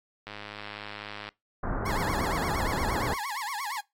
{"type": "click train", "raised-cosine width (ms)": 0.3, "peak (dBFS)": -23, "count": 107, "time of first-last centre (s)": [0.27, 1.289], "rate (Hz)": 104}
{"type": "low-pass noise", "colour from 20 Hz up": "pink", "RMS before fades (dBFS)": -31, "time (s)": [1.63, 3.14], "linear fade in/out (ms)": 5, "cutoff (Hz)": 1600, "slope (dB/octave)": 48}
{"type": "tone with vibrato", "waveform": "30% pulse", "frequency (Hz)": 960, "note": "B5", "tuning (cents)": -49, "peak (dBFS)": -29, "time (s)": [1.85, 3.81], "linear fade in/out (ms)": 10, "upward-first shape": "sine", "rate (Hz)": 8.6, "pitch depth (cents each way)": 280}
{"effects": ["noise-tail reverb RT60 0.2 s tail -22 dB re dry", "AAC 48 kbps"]}